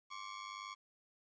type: ring-modulated tone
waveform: sawtooth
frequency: 1108.7 Hz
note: C#6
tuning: in tune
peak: -38 dBFS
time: 0.1-0.75 s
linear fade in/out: 20 ms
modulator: 50.5 Hz
effects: resampled to 16000 Hz + 12-bit